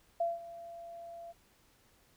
sine tone with ADSR envelope, 680 Hz, F5, 46 cents flat, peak -27 dBFS, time 0.2-1.33 s, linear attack 7 ms, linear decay 180 ms, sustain -17 dB, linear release 25 ms, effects pink hiss -67 dBFS RMS until 2.16 s

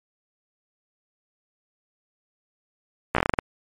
slowing click train, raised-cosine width 0.5 ms, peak -4 dBFS, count 9, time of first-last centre 3.15-3.389 s, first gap 15 ms, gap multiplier 1.19, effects MP3 64 kbps

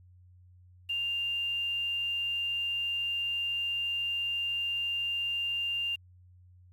sine tone with quantisation, 2794 Hz, F7, in tune, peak -29 dBFS, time 0.89-5.96 s, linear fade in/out 10 ms, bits 9, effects added 90 Hz sine -54 dBFS peak until 6.72 s + AAC 64 kbps

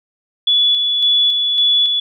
sine tone with tremolo, 3424 Hz, A7, 48 cents flat, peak -10 dBFS, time 0.47-2 s, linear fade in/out 5 ms, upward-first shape square, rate 1.8 Hz, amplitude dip 35%, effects none

